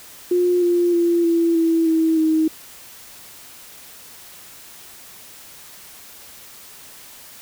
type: tone with pitch steps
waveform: sine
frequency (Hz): 356 / 349.1 / 342.3 / 335.6 / 329.1 / 322.7 / 316.4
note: F4 / F4 / F4 / E4 / E4 / E4 / D#4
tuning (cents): +33 / -1 / -35 / +31 / -3 / -37 / +29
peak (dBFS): -14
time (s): 0.31-2.48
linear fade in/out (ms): 5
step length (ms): 310
effects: white hiss -42 dBFS RMS until 7.41 s